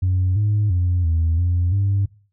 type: tone with pitch steps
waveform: sine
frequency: 92.3 / 104.5 / 89.1 / 81.7 / 88 / 99 Hz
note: F#2 / G#2 / F2 / E2 / F2 / G2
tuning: -4 / +11 / +35 / -15 / +14 / +18 cents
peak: -14 dBFS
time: 0.02-2.06 s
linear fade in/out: 10 ms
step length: 340 ms
effects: noise-tail reverb RT60 0.4 s tail -21 dB re dry + tanh soft clip ceiling -13 dBFS